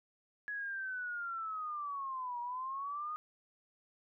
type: linear two-way sweep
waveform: sine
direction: down then up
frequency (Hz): 1687 to 951 to 1243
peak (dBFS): -37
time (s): 0.48-3.16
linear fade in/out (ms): 0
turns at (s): 2.4
effects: none